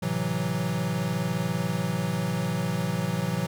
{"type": "chord", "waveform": "square", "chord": "F# half-diminished seventh", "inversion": "first", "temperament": "equal", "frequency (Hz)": [110, 130.81, 164.81, 185], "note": ["A2", "C3", "E3", "F#3"], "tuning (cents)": [0, 0, 0, 0], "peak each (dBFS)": [-35, -33, -30, -31], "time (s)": [0.02, 3.47], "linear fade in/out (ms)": 10, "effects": []}